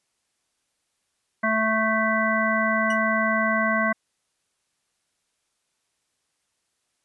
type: harmonic tone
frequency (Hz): 220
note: A3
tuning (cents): 0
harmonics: 1 / 3 / 5 / 7 / 9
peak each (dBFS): -26 / -26 / -26 / -26 / -26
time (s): 1.43-3.93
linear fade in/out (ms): 10
type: tone with exponential decay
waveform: sawtooth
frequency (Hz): 2925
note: F#7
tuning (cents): -21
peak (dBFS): -29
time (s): 2.9-2.99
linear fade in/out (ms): 5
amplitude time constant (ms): 19
effects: white hiss -74 dBFS RMS until 7.04 s + resampled to 24000 Hz